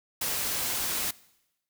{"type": "noise", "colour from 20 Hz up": "white", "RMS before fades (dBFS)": -30, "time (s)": [0.21, 1.11], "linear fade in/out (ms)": 5, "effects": ["noise-tail reverb RT60 0.9 s tail -21 dB re dry"]}